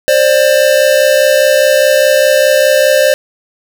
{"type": "tone pair together", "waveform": "square", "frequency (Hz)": [530.1, 595], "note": ["C5", "D5"], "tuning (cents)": [23, 22], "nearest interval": "major second", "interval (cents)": 199, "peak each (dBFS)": -10, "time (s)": [0.08, 3.14], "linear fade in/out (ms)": 0, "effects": []}